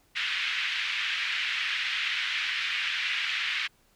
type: band-pass noise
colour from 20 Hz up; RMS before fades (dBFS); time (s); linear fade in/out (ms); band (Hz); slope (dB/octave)
white; -30; 0.15-3.68; 20; 1700 to 3100; 24
effects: pink hiss -65 dBFS RMS until 3.95 s